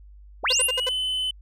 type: linear sweep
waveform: sine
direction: up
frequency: 171.4 to 11920 Hz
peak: -20 dBFS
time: 0.43-0.68 s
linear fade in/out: 20 ms
type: tone with pitch glide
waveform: triangle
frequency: 2794 to 3029 Hz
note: F7 to F#7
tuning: 0 to +40 cents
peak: -22 dBFS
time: 0.49-1.31 s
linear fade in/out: 5 ms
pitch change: +140 cents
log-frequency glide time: 0.71-0.91 s
type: tone bursts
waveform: sawtooth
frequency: 510 Hz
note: C5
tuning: 44 cents flat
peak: -21 dBFS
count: 5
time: 0.5-0.892 s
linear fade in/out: 5 ms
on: 28 ms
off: 63 ms
effects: added 50 Hz sine -44 dBFS peak until 1.41 s + resampled to 32000 Hz